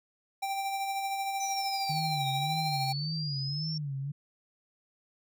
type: tone with tremolo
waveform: square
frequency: 784 Hz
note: G5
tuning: in tune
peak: -30 dBFS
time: 0.42-2.93 s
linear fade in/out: 10 ms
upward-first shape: sine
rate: 13 Hz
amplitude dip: 35%
type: exponential two-way sweep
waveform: sine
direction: down then up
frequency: 6050 to 3741 to 5480 Hz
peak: -35 dBFS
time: 1.4-3.78 s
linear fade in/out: 5 ms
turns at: 2.28 s
type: tone with vibrato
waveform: sine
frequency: 146.83 Hz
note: D3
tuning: in tune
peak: -32 dBFS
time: 1.89-4.12 s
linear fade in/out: 10 ms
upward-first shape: sine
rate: 1.8 Hz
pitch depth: 140 cents each way
effects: none